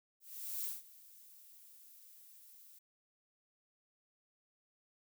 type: noise with ADSR envelope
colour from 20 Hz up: violet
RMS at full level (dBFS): -39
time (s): 0.2-2.79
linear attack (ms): 450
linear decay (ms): 170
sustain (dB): -20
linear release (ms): 7
effects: none